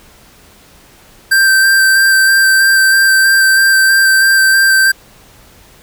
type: tone with vibrato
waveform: square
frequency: 1568 Hz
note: G6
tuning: in tune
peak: -7 dBFS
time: 1.31-4.92 s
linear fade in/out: 10 ms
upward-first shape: square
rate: 3.1 Hz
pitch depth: 11 cents each way
effects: pink hiss -43 dBFS RMS until 5.82 s